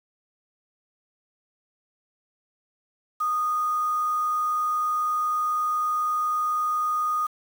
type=tone with quantisation; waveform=sine; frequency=1234 Hz; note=D#6; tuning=15 cents flat; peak=-22 dBFS; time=3.2-7.27 s; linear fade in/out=10 ms; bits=7; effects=none